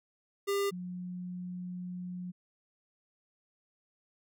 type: tone pair in turn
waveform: square / sine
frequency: 400 / 179.83 Hz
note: G4 / F#3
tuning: +35 / -49 cents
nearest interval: octave + major second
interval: 1384 cents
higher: first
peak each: -29 / -37 dBFS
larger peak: first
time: 0.47-0.71 / 0.71-2.32 s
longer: second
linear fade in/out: 20 ms
effects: none